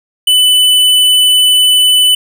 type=tone; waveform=square; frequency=2996 Hz; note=F#7; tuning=21 cents sharp; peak=-6 dBFS; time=0.27-2.15 s; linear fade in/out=5 ms; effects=none